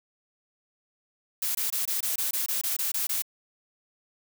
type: noise bursts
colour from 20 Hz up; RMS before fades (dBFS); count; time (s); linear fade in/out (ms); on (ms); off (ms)
blue; -28; 12; 1.42-3.222; 5; 130; 22
effects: none